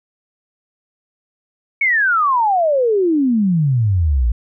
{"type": "exponential sweep", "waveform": "sine", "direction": "down", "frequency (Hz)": [2253, 54.1], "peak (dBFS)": -12, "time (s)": [1.81, 4.32], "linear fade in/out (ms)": 5, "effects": []}